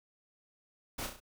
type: noise with echo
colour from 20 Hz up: pink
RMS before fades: -38 dBFS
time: 0.98-1.07 s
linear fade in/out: 10 ms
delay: 33 ms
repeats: 4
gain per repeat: -5 dB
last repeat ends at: 1.202 s
effects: none